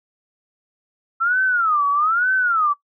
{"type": "tone with vibrato", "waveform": "sine", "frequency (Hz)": 1318.5, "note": "E6", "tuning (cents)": 0, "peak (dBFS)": -15, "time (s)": [1.2, 2.74], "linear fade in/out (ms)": 20, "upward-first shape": "sine", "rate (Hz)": 1.1, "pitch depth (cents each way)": 260, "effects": ["noise-tail reverb RT60 0.1 s tail -18 dB re dry"]}